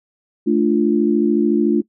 sine chord, D minor, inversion second, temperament equal with one note detuned, 220 / 293.7 / 347.4 Hz, A3 / D4 / F4, 0 / 0 / -9 cents, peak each -17 dBFS, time 0.46-1.82 s, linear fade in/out 20 ms, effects noise-tail reverb RT60 0.1 s tail -21 dB re dry

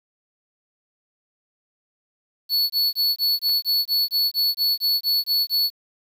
square tone bursts, 4421 Hz, C#8, 5 cents flat, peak -18 dBFS, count 14, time 2.49-5.703 s, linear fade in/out 50 ms, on 210 ms, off 21 ms
clicks, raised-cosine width 0.3 ms, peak -28 dBFS, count 2, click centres 3.491 / 3.498 s
effects 8-bit

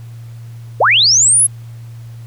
sine linear sweep, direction up, 370.6 to 11000 Hz, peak -7 dBFS, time 0.8-1.47 s, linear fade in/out 10 ms, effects added 116 Hz sine -29 dBFS peak until 2.26 s + pink hiss -49 dBFS RMS until 2.26 s

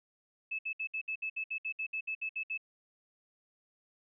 sine tone bursts, 2608 Hz, E7, 19 cents flat, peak -33 dBFS, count 15, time 0.51-2.577 s, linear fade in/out 10 ms, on 79 ms, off 63 ms, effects none

